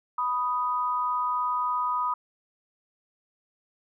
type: tone pair together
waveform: sine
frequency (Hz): 987.8 / 1244.5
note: B5 / D#6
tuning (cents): 0 / 0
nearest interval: major third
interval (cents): 400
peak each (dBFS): -27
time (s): 0.18-2.14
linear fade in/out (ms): 5
effects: none